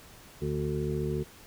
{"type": "harmonic tone", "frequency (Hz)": 73.8, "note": "D2", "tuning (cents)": 9, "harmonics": [1, 2, 3, 5, 6], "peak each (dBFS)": [-37, -32, -37, -33, -37], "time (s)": [0.41, 1.24], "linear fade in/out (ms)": 20, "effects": ["pink hiss -52 dBFS RMS until 1.46 s"]}